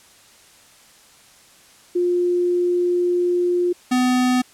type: tone pair in turn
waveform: sine / square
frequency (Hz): 353.8 / 251.5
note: F4 / B3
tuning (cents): +23 / +32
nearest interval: tritone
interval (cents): 591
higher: first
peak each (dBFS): -16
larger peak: neither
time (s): 1.95-3.73 / 3.91-4.42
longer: first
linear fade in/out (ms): 10
effects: white hiss -50 dBFS RMS until 4.53 s + low-pass 10000 Hz 12 dB/octave